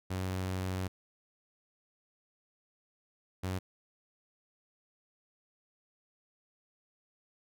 sawtooth tone bursts at uneven times, 93.2 Hz, F#2, 13 cents sharp, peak -29 dBFS, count 2, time 0.1-0.88 / 3.43-3.59 s, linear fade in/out 10 ms, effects none

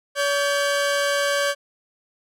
sawtooth tone pair together, 568.3 / 1568 Hz, C#5 / G6, +43 / 0 cents, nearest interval octave + tritone, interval 1757 cents, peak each -17 / -21 dBFS, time 0.15-1.55 s, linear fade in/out 50 ms, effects low-pass 11000 Hz 12 dB/octave

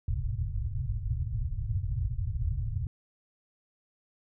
white low-pass noise, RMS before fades -31 dBFS, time 0.08-2.87 s, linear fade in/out 2 ms, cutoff 130 Hz, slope 96 dB/octave, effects none

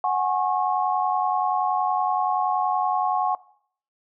sine chord, F# suspended second, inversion none, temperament equal with one note detuned, 740 / 830.6 / 1089.7 Hz, F#5 / G#5 / C#6, 0 / 0 / -30 cents, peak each -23 / -25 / -26 dBFS, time 0.04-3.35 s, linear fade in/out 2 ms, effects noise-tail reverb RT60 0.6 s tail -20 dB re dry

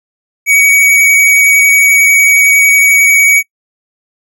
square tone with vibrato, 2255 Hz, C#7, 29 cents sharp, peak -5 dBFS, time 0.46-3.43 s, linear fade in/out 50 ms, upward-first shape sine, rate 11 Hz, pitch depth 11 cents each way, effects noise-tail reverb RT60 0.1 s tail -25 dB re dry

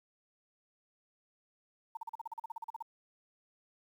sine tone bursts, 910 Hz, A#5, 42 cents flat, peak -37 dBFS, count 15, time 1.95-2.825 s, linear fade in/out 5 ms, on 21 ms, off 40 ms, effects 11-bit

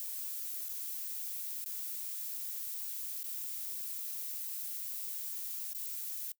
violet noise with dropouts, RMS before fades -40 dBFS, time 0-6.32 s, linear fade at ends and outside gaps 0 ms, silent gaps 0.685-0.692 / 1.642-1.66 / 3.231-3.242 / 5.732-5.748 s, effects noise-tail reverb RT60 0.1 s tail -22 dB re dry

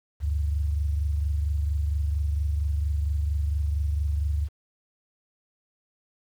sine tone pair together, 72.74 / 97.1 Hz, D2 / G2, -16 / -16 cents, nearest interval perfect fourth, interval 500 cents, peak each -23 / -33 dBFS, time 0.2-4.49 s, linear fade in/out 50 ms, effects 9-bit

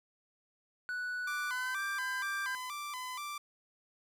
triangle tone with pitch glide, 1480 to 1586.2 Hz, F#6 to G6, 0 to +20 cents, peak -33 dBFS, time 0.89-2.55 s, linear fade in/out 0 ms, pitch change +120 cents, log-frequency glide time 1.49-1.83 s
sawtooth tone with vibrato, 1090 Hz, C#6, 29 cents flat, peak -35 dBFS, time 1.27-3.38 s, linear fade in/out 5 ms, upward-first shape square, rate 2.1 Hz, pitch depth 130 cents each way
effects none

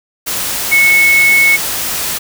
sine tone in noise, 2200 Hz, C#7, 14 cents flat, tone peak -6 dBFS, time 0.71-1.57 s, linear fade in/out 20 ms, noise white, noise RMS -18 dBFS, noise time 0.26-2.19 s, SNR +9 dB, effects none

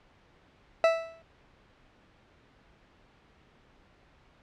40% pulse tone with exponential decay, 658 Hz, E5, 3 cents flat, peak -16 dBFS, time 0.84-1.22 s, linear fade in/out 1 ms, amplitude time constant 81 ms, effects pink hiss -61 dBFS RMS until 4.42 s + low-pass 3000 Hz 12 dB/octave

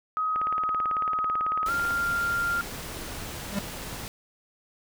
sine tone with pitch glide, 1263 to 1393.3 Hz, D#6 to F6, +26 to -4 cents, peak -24 dBFS, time 0.17-2.61 s, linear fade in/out 0 ms, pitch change +170 cents, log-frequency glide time 1.66-1.71 s
click train, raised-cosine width 0.5 ms, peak -21 dBFS, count 29, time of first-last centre 0.36-1.907 s, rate 18.1 Hz
pink noise, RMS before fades -37 dBFS, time 1.66-4.08 s, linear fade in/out 0 ms
square tone with exponential growth, 200 Hz, G3, 35 cents sharp, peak -24 dBFS, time 3.44-3.59 s, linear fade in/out 5 ms, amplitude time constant 31 ms
effects none

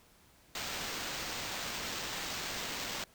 blue noise with sample-and-hold, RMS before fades -39 dBFS, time 0.55-3.04 s, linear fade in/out 2 ms, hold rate 11025 Hz, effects pink hiss -63 dBFS RMS until 3.14 s

